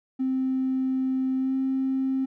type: tone with pitch glide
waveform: triangle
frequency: 261.6 to 265.1 Hz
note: C4 to C4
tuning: 0 to +23 cents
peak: -19 dBFS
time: 0.19-2.26 s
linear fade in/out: 20 ms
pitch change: +23 cents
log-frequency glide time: 1.37-1.55 s
effects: tanh soft clip ceiling -20 dBFS